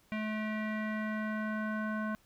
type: tone with low-pass filter sweep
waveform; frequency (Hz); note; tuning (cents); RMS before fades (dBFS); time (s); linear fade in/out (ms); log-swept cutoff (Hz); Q
square; 215.3; A3; -37; -35; 0.12-2.15; 0; 2300 to 1400; 3.6
effects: pink hiss -67 dBFS RMS until 2.25 s